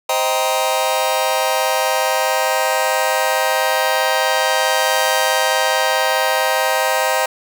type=chord; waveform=sawtooth; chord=C minor seventh; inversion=none; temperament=just; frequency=523.3 / 627.9 / 784.9 / 941.9 Hz; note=C5 / Eb5 / G5 / Bb5; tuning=0 / +16 / +2 / +18 cents; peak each=-17 dBFS; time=0.09-7.26 s; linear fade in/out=5 ms; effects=none